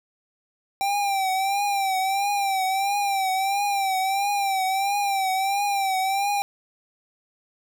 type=tone with vibrato; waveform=square; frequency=784 Hz; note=G5; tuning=in tune; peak=-22 dBFS; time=0.81-6.42 s; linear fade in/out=0 ms; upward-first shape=triangle; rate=1.5 Hz; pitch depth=79 cents each way; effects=none